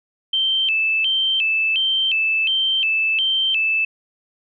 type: tone with vibrato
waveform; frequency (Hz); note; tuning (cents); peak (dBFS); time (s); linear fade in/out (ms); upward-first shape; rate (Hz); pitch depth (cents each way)
sine; 2868; F7; +45; -16; 0.33-3.85; 5; square; 1.4; 150
effects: none